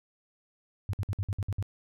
sine tone bursts, 98 Hz, G2, in tune, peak -27 dBFS, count 8, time 0.89-1.626 s, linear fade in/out 0 ms, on 43 ms, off 56 ms, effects none

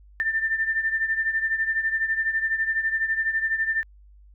sine beating tone pair, 1786 / 1798 Hz, A6 / A6, +25 / +37 cents, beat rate 12 Hz, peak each -23 / -28 dBFS, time 0.2-3.83 s, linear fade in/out 0 ms, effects added 50 Hz sine -48 dBFS peak until 4.34 s

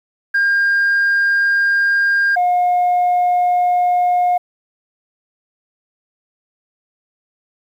sine tone pair in turn, 1607 / 715.8 Hz, G6 / F5, +43 / +42 cents, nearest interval octave + major second, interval 1401 cents, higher first, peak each -10 dBFS, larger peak neither, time 0.34-2.36 / 2.36-4.38 s, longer neither, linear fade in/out 10 ms, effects tanh soft clip ceiling -10 dBFS + 8-bit

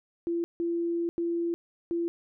sine tone bursts at uneven times, 339.9 Hz, F4, 47 cents flat, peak -26 dBFS, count 4, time 0.27-0.44 / 0.6-1.09 / 1.18-1.54 / 1.91-2.08 s, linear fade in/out 0 ms, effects none

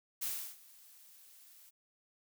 blue noise with ADSR envelope, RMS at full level -36 dBFS, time 0.21-1.71 s, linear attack 17 ms, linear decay 330 ms, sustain -23 dB, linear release 24 ms, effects none

